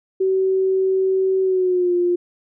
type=tone with pitch glide; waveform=sine; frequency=380 to 352.5 Hz; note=F#4 to F4; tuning=+46 to +16 cents; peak=-15 dBFS; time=0.2-2.16 s; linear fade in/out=10 ms; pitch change=-130 cents; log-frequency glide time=1.42-1.94 s; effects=none